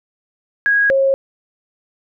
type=tone pair in turn; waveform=sine; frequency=1648 / 541.6 Hz; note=G#6 / C#5; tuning=-14 / -40 cents; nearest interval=octave + perfect fifth; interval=1926 cents; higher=first; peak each=-11 dBFS; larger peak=neither; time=0.66-0.9 / 0.9-1.14 s; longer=neither; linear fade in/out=0 ms; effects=none